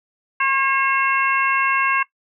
harmonic tone, 540 Hz, C#5, 45 cents flat, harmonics 2 / 3 / 4 / 5, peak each -20 / -22 / -23 / -24 dBFS, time 0.4-2.03 s, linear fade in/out 5 ms, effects noise-tail reverb RT60 0.1 s tail -18 dB re dry

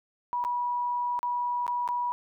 sine tone with dropouts, 972 Hz, B5, 28 cents flat, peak -26 dBFS, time 0.33-2.12 s, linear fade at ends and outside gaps 0 ms, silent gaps 0.44-0.449 / 1.191-1.23 / 1.666-1.679 / 1.877-1.888 s, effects none

